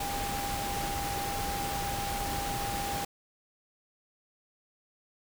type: tone in noise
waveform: sine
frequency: 802 Hz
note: G5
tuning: 39 cents sharp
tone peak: -34 dBFS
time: 0-3.05 s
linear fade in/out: 5 ms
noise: pink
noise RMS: -35 dBFS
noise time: 0-3.05 s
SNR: -2 dB
effects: none